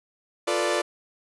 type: chord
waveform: sawtooth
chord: B half-diminished seventh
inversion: second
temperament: equal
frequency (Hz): 349.2 / 440 / 493.9 / 587.3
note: F4 / A4 / B4 / D5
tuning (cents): 0 / 0 / 0 / 0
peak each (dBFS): -24 / -26 / -27 / -22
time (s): 0.47-0.82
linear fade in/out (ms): 10
effects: resampled to 24000 Hz